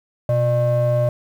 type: ring-modulated tone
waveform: triangle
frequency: 239.5 Hz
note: A#3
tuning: 47 cents sharp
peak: -10 dBFS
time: 0.29-1.09 s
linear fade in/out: 2 ms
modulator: 363 Hz
effects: 8-bit